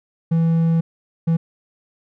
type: tone bursts at uneven times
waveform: triangle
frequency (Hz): 164.81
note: E3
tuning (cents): 0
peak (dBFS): -12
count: 2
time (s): 0.31-0.81 / 1.27-1.37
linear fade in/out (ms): 10
effects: none